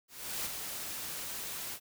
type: noise with ADSR envelope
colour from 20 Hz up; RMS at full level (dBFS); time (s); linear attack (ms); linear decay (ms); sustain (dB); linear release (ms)
white; -35; 0.08-1.8; 370; 26; -5; 71
effects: none